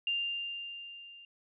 sine tone with level ramp, 2794 Hz, F7, in tune, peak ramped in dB -28 to -50 dBFS, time 0.07-1.25 s, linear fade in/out 2 ms, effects none

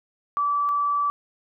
sine tone pair in turn, 1156 / 1156 Hz, D6 / D6, -28 / -28 cents, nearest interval unison, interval 0 cents, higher neither, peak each -20 dBFS, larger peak neither, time 0.37-0.69 / 0.69-1.1 s, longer second, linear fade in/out 0 ms, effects none

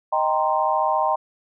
sine chord, C minor seventh, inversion first, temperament equal, 622.3 / 784 / 932.3 / 1046.5 Hz, Eb5 / G5 / Bb5 / C6, 0 / 0 / 0 / 0 cents, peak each -24 / -23 / -23 / -24 dBFS, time 0.12-1.16 s, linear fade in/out 10 ms, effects none

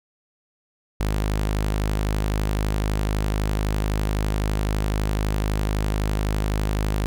sawtooth tone, 51.91 Hz, G#1, in tune, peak -17 dBFS, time 1-7.06 s, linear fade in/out 0 ms, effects none

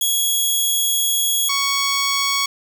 10% pulse tone pair in turn, 3338 / 1113.9 Hz, G#7 / C#6, +8 / +8 cents, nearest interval octave + perfect fifth, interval 1900 cents, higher first, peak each -9 dBFS, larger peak neither, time 0.01-1.49 / 1.49-2.46 s, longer first, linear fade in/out 5 ms, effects none

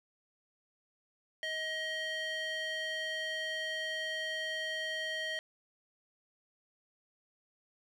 square tone with band-pass filter, 631 Hz, D#5, 24 cents sharp, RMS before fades -37 dBFS, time 1.43-5.39 s, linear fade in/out 0 ms, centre 2500 Hz, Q 2.8, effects none

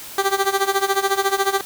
15% pulse tone with tremolo, 392 Hz, G4, in tune, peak -8 dBFS, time 0.18-1.61 s, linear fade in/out 2 ms, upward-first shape sine, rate 14 Hz, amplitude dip 85%, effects white hiss -36 dBFS RMS until 1.65 s

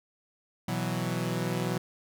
sawtooth chord, B suspended fourth, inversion none, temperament equal, 123.47 / 164.81 / 185 Hz, B2 / E3 / F#3, 0 / 0 / 0 cents, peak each -29 dBFS, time 0.68-1.78 s, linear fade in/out 5 ms, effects none

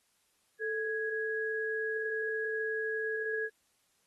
sine tone pair together, 440 / 1661.2 Hz, A4 / G#6, 0 / 0 cents, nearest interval octave + major seventh, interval 2300 cents, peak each -34 / -34 dBFS, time 0.59-3.5 s, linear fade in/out 50 ms, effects white hiss -73 dBFS RMS until 4.06 s + AAC 32 kbps

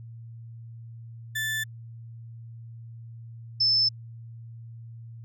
35% pulse / sine tone pair in turn, 1757 / 5265 Hz, A6 / E8, -3 / -3 cents, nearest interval octave + perfect fifth, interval 1900 cents, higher second, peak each -25 / -19 dBFS, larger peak second, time 1.35-1.64 / 3.6-3.89 s, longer neither, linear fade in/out 10 ms, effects added 115 Hz sine -40 dBFS peak until 5.24 s

